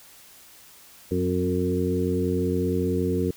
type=harmonic tone with a mistuned harmonic; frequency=90.7 Hz; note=F#2; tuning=34 cents flat; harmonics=1 / 2 / 3 / 4 / 5; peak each=-28 / -28 / -28 / -28 / -28 dBFS; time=1.11-3.31 s; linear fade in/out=5 ms; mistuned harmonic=3; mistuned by=-27 cents; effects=white hiss -50 dBFS RMS until 3.36 s